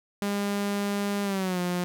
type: tone with pitch glide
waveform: sawtooth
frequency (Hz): 202.2 to 178.07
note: G#3 to F3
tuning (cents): -46 to +34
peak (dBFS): -22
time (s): 0.22-1.84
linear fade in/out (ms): 0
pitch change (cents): -220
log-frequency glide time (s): 1.23-1.6
effects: none